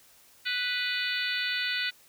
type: harmonic tone with a mistuned harmonic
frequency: 493.9 Hz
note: B4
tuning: in tune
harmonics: 3 / 4 / 5 / 6 / 7 / 8 / 9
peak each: -33 / -34 / -35 / -36 / -36 / -37 / -38 dBFS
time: 0.45-1.91 s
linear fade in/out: 20 ms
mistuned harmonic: 7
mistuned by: +44 cents
effects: white hiss -58 dBFS RMS until 2.08 s